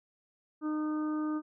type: harmonic tone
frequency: 306 Hz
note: D#4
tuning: 29 cents flat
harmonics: 1 / 2 / 3 / 4 / 5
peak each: -30 / -47 / -48 / -42 / -52 dBFS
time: 0.61-1.42 s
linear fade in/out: 50 ms
effects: none